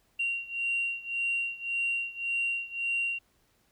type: beating tone pair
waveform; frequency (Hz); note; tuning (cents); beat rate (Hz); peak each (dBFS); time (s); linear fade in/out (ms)
sine; 2758 / 2759.8; F7 / F7; -22 / -21; 1.8; -30 / -32; 0.19-3.19; 10
effects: tanh soft clip ceiling -22 dBFS + pink hiss -69 dBFS RMS until 3.71 s